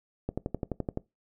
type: click train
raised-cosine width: 2 ms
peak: -17 dBFS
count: 9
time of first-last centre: 0.29-0.974 s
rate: 11.7 Hz
effects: noise-tail reverb RT60 0.2 s tail -21 dB re dry